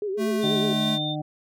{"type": "tone with vibrato", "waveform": "sine", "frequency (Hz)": 398.4, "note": "G4", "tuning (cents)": 28, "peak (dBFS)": -25, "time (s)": [0.02, 0.73], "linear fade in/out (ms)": 2, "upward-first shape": "sine", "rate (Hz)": 8.3, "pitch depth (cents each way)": 100}
{"type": "tone with pitch glide", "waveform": "square", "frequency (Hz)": [220, 216.6], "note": ["A3", "A3"], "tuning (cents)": [0, -27], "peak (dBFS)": -25, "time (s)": [0.17, 0.99], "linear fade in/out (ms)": 50, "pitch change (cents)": -27, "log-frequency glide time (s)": [0.28, 0.54]}
{"type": "tone with tremolo", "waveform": "sine", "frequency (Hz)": 3604, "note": "A7", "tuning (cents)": 41, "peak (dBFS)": -25, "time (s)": [0.41, 1.16], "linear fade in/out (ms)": 50, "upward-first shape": "sine", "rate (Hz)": 2.6, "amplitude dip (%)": 30}
{"type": "harmonic tone", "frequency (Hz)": 151.6, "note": "D#3", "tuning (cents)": -45, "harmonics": [1, 2, 4, 5], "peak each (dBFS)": [-30, -31, -35, -35], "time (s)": [0.43, 1.22], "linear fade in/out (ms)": 10}
{"effects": []}